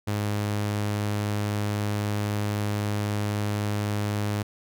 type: tone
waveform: sawtooth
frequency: 103.83 Hz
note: G#2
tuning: in tune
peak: -21 dBFS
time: 0.07-4.43 s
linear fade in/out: 10 ms
effects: none